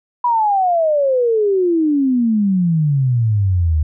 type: exponential sweep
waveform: sine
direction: down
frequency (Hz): 987.8 to 74.5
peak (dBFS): -12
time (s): 0.24-3.83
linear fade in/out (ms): 5
effects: none